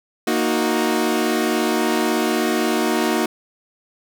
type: chord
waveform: sawtooth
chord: D# minor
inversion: second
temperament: equal with one note detuned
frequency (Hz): 233.1 / 311.1 / 367.4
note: A#3 / D#4 / F#4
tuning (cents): 0 / 0 / -12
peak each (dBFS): -18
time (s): 0.27-3.26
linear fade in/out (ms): 5
effects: none

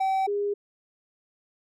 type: tone pair in turn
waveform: triangle / sine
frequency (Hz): 768 / 407.6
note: G5 / G#4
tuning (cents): -36 / -32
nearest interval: major seventh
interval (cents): 1096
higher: first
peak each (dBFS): -20 / -24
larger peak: first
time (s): 0-0.27 / 0.27-0.54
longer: neither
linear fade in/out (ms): 10
effects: none

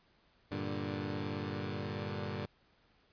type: chord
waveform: 15% pulse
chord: G minor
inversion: none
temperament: equal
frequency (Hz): 98 / 116.54 / 146.83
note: G2 / Bb2 / D3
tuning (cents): 0 / 0 / 0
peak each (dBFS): -33 / -36 / -35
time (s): 0.51-2.46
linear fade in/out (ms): 10
effects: pink hiss -69 dBFS RMS until 3.12 s + resampled to 11025 Hz

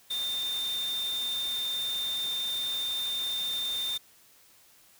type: tone in noise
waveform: sine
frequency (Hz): 3612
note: A7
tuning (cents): +45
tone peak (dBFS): -29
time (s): 0.1-3.98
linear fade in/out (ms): 10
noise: white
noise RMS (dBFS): -41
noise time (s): 0.1-3.98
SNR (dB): +9
effects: white hiss -59 dBFS RMS until 4.99 s

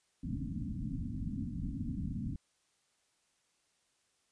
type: low-pass noise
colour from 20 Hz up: white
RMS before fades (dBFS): -38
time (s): 0.23-2.36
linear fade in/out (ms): 5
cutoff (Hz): 280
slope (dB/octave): 96
effects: white hiss -75 dBFS RMS until 4.31 s + resampled to 22050 Hz

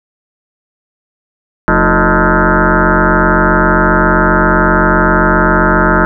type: tone with frequency modulation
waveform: sine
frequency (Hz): 622.3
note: D#5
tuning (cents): 0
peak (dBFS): -6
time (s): 1.68-6.05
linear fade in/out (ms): 0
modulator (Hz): 133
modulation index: 7.2
effects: none

